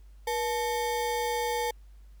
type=ring-modulated tone; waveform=square; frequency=674 Hz; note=E5; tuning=38 cents sharp; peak=-25 dBFS; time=0.27-1.71 s; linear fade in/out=5 ms; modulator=194 Hz; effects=added 50 Hz sine -48 dBFS peak until 2.2 s + pink hiss -69 dBFS RMS until 2.2 s